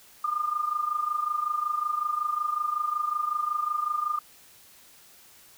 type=tone with amplitude modulation; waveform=sine; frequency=1210 Hz; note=D#6; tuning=49 cents flat; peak=-22 dBFS; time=0.24-4.19 s; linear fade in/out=5 ms; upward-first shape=sine; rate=25.4 Hz; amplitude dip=75%; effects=white hiss -54 dBFS RMS until 5.57 s